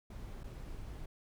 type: noise with dropouts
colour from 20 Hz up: brown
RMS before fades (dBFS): -45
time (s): 0.1-1.06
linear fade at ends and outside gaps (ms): 5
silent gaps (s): 0.435-0.44
effects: none